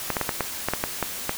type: clicks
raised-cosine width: 0.5 ms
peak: -8 dBFS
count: 10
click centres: 0.103 / 0.168 / 0.213 / 0.292 / 0.407 / 0.686 / 0.736 / 0.839 / 1.027 / 1.294 s
effects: white hiss -33 dBFS RMS until 1.37 s